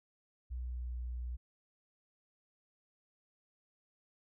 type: tone with pitch glide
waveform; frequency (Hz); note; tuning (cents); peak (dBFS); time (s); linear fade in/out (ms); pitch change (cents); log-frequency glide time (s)
sine; 61.74 to 60.85; B1 to B1; 0 to -25; -37; 0.5-1.37; 20; -25; 0.6-0.97
effects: none